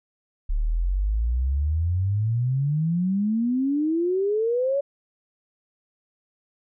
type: exponential sweep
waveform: sine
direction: up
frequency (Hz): 35 to 572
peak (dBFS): -20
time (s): 0.49-4.81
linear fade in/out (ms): 10
effects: none